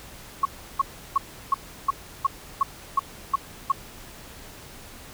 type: tone bursts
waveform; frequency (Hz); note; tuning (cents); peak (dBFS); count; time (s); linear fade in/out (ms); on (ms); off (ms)
sine; 1100; C#6; -14; -16; 10; 0.43-3.72; 5; 23; 340
effects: pink hiss -44 dBFS RMS until 5.13 s